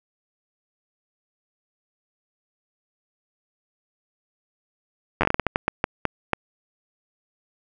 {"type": "slowing click train", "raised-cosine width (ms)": 0.5, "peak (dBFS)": -4, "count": 14, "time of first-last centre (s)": [5.21, 6.333], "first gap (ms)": 10, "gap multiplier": 1.32, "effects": []}